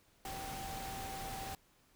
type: tone in noise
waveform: sine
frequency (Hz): 777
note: G5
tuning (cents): -16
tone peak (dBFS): -44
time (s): 0.25-1.55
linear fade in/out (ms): 2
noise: pink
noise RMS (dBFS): -45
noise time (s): 0.25-1.55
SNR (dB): -2
effects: pink hiss -69 dBFS RMS until 1.95 s